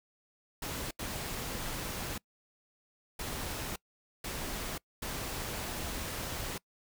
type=noise bursts at uneven times; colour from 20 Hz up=pink; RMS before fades=-38 dBFS; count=5; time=0.62-0.91 / 0.99-2.18 / 3.19-3.76 / 4.24-4.78 / 5.02-6.58 s; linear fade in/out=5 ms; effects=noise-tail reverb RT60 0.1 s tail -24 dB re dry